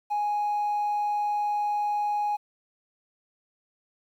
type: tone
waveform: triangle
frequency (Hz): 830.6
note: G#5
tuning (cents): 0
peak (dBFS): -21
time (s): 0.1-2.37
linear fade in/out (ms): 20
effects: tanh soft clip ceiling -20 dBFS + 10-bit